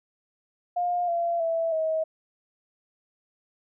sine tone with pitch steps, 708 / 683.5 / 659.8 / 637 Hz, F5 / F5 / E5 / D#5, +23 / -37 / +1 / +41 cents, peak -23 dBFS, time 0.76-2.04 s, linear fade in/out 10 ms, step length 320 ms, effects none

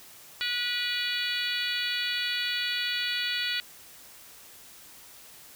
harmonic tone with a mistuned harmonic, 487.2 Hz, B4, 24 cents flat, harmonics 3 / 4 / 5 / 6 / 7 / 8 / 9, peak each -35 / -35 / -35 / -35 / -35 / -35 / -35 dBFS, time 0.41-3.6 s, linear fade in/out 0 ms, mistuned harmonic 9, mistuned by +27 cents, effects white hiss -50 dBFS RMS until 5.55 s

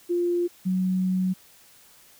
sine tone pair in turn, 349.2 / 185.62 Hz, F4 / F#3, 0 / +6 cents, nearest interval major seventh, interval 1094 cents, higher first, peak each -21 dBFS, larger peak neither, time 0.09-0.48 / 0.65-1.34 s, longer second, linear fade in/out 20 ms, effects white hiss -54 dBFS RMS until 2.19 s

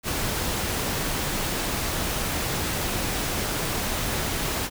pink noise, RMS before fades -27 dBFS, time 0.03-4.7 s, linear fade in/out 50 ms, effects none

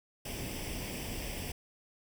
pink noise with comb filter, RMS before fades -39 dBFS, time 0.25-1.52 s, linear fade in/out 5 ms, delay 0.37 ms, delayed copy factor +0.7, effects none

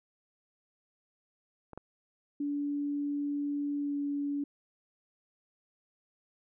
clicks, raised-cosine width 1 ms, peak -31 / -27 dBFS, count 2, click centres 1.733 / 1.776 s
sine tone with pitch glide, 288 to 285.8 Hz, D4 to D4, -34 to -47 cents, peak -30 dBFS, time 2.4-4.44 s, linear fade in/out 5 ms, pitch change -13 cents, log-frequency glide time 3.79-3.96 s
effects none

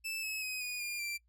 sawtooth tone with pitch steps, 2637 / 2578 / 2521 / 2465 / 2410 / 2356 Hz, E7 / E7 / D#7 / D#7 / D7 / D7, 0 / -39 / +22 / -17 / +44 / +5 cents, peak -33 dBFS, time 0.04-1.18 s, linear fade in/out 20 ms, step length 190 ms, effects noise-tail reverb RT60 0.1 s tail -23 dB re dry + added 58 Hz sine -68 dBFS peak until 1.28 s

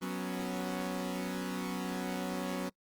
sawtooth chord, F# suspended fourth, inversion none, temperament equal, 185 / 246.9 / 277.2 Hz, F#3 / B3 / C#4, 0 / 0 / 0 cents, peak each -33 / -36 / -36 dBFS, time 0.01-2.7 s, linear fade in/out 20 ms, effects noise-tail reverb RT60 0.1 s tail -23 dB re dry + Opus 24 kbps

